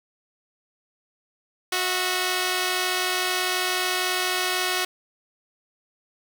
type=tone pair together; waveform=5% pulse; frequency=367.1 / 652 Hz; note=F#4 / E5; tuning=-14 / -19 cents; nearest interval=minor seventh; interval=995 cents; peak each=-12 / -19 dBFS; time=1.72-4.85 s; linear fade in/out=5 ms; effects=none